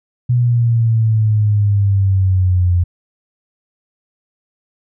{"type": "exponential sweep", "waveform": "sine", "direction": "down", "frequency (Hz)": [123.47, 87.31], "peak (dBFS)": -10, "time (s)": [0.29, 2.84], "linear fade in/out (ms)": 10, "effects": []}